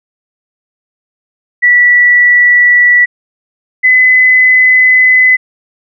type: tone pair in turn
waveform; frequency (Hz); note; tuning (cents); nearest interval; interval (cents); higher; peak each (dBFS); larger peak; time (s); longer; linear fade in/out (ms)
sine; 1950 / 2018; B6 / B6; -23 / +37; minor second; 60; second; -3; neither; 1.62-3.06 / 3.83-5.37; second; 20
effects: none